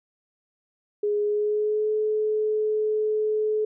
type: tone with pitch glide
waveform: sine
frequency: 415.3 to 429 Hz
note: G#4 to A4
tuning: 0 to -44 cents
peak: -21 dBFS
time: 1.03-3.65 s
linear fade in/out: 5 ms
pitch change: +56 cents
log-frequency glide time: 1.22-1.91 s
effects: none